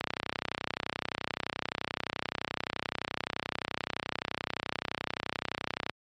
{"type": "click train", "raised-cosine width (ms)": 0.3, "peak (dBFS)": -14, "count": 187, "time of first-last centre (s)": [0.01, 5.896], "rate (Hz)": 31.6, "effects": ["high-pass 80 Hz 12 dB/octave", "MP3 64 kbps"]}